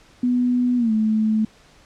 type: tone with pitch glide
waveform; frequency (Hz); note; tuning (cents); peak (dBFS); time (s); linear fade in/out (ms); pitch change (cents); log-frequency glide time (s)
sine; 246.9 to 217.4; B3 to A3; 0 to -21; -16; 0.23-1.45; 5; -221; 0.77-0.92
effects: pink hiss -52 dBFS RMS until 1.85 s + low-pass 7000 Hz 12 dB/octave